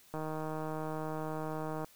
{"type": "click train", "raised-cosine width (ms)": 1, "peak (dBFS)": -25, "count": 267, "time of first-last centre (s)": [0.14, 1.845], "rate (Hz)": 156, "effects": ["white hiss -61 dBFS RMS until 1.95 s"]}